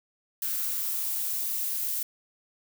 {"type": "noise with high-pass filter sweep", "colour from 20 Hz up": "violet", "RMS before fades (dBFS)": -30, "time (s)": [0.42, 2.03], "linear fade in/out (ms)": 2, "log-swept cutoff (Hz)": [1500, 390], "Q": 2.9, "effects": []}